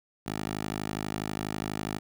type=tone with high-pass filter; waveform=10% pulse; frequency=52.2 Hz; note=G#1; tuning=10 cents sharp; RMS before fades=-34 dBFS; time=0.26-1.99 s; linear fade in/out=10 ms; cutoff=140 Hz; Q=0.57; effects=none